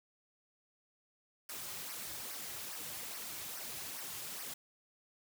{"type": "noise with flanger", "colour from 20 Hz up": "white", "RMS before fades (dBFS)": -44, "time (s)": [1.49, 4.54], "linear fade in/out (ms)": 5, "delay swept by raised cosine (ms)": [0.27, 4.47], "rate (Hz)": 2.4, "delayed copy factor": -0.65, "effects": []}